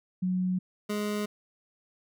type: tone pair in turn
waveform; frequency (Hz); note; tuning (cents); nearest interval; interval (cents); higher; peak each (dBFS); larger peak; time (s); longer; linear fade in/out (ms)
sine / 25% pulse; 183.6 / 208.5; F#3 / G#3; -13 / +7; major second; 220; second; -25; neither; 0.22-0.59 / 0.89-1.26; neither; 10
effects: none